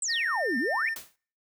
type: exponential two-way sweep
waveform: sine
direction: down then up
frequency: 8372 to 222.4 to 2503 Hz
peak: -27 dBFS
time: 0.02-0.89 s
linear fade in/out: 2 ms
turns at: 0.58 s
type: tone with pitch glide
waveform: triangle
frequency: 1846 to 1803.8 Hz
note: A#6 to A6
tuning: -17 to +43 cents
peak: -27 dBFS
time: 0.08-0.95 s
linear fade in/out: 20 ms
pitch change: -40 cents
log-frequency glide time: 0.22-0.46 s
type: noise with exponential decay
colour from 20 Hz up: white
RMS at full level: -35 dBFS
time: 0.96-1.16 s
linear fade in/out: 2 ms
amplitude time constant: 43 ms
effects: noise-tail reverb RT60 0.5 s tail -26 dB re dry